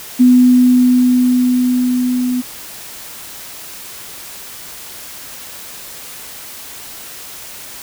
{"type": "tone with level ramp", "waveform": "sine", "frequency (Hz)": 249.8, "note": "B3", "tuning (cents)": 20, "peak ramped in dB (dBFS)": [-4, -14], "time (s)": [0.19, 2.42], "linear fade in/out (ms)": 20, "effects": ["white hiss -32 dBFS RMS until 7.82 s"]}